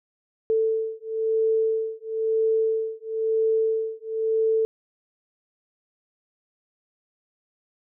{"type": "beating tone pair", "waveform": "sine", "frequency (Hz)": [443.1, 444.1], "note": ["A4", "A4"], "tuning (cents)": [12, 16], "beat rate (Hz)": 1, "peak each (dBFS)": -24, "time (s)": [0.5, 4.65], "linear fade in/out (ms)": 0, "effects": []}